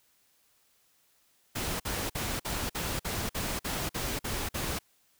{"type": "noise bursts", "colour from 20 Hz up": "pink", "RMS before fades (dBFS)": -33, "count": 11, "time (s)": [1.55, 4.79], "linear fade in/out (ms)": 10, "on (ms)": 250, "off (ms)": 49, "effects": ["white hiss -68 dBFS RMS until 5.19 s"]}